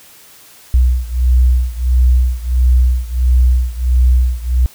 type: beating tone pair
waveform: sine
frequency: 61.74 / 63.24 Hz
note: B1 / B1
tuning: 0 / +42 cents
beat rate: 1.5 Hz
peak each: -11 / -13 dBFS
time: 0.74-4.66 s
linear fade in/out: 0 ms
effects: white hiss -42 dBFS RMS until 4.74 s